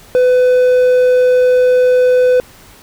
triangle tone, 502 Hz, B4, 28 cents sharp, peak -5 dBFS, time 0.15-2.4 s, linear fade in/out 0 ms, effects pink hiss -41 dBFS RMS until 2.82 s

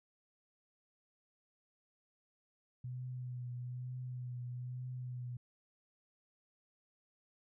sine tone with vibrato, 124.7 Hz, B2, 17 cents sharp, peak -40 dBFS, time 2.84-5.37 s, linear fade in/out 5 ms, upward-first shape triangle, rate 1.1 Hz, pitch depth 31 cents each way, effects none

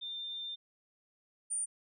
sine tone pair in turn, 3596 / 9061 Hz, A7 / C#9, +37 / +37 cents, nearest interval octave + major third, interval 1600 cents, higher second, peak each -38 / -32 dBFS, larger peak second, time 0.01-0.56 / 1.5-1.66 s, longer first, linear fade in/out 20 ms, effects none

